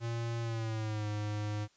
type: tone with pitch glide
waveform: square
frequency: 116.5 to 105 Hz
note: A#2 to G#2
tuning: -1 to +19 cents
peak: -34 dBFS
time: 0-1.68 s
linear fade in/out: 50 ms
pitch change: -180 cents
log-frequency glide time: 0.41-1.07 s
effects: white hiss -68 dBFS RMS until 1.76 s + resampled to 16000 Hz